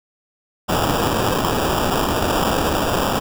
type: noise with sample-and-hold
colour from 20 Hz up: white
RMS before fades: -19 dBFS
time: 0.68-3.2 s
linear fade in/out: 20 ms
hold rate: 2100 Hz
effects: none